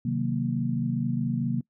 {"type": "chord", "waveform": "sine", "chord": "C half-diminished seventh", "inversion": "none", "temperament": "equal", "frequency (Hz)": [130.81, 155.56, 185, 233.1], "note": ["C3", "Eb3", "Gb3", "Bb3"], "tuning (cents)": [0, 0, 0, 0], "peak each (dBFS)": [-29, -32, -32, -28], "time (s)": [0.05, 1.61], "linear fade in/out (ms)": 5, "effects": ["noise-tail reverb RT60 0.1 s tail -23 dB re dry"]}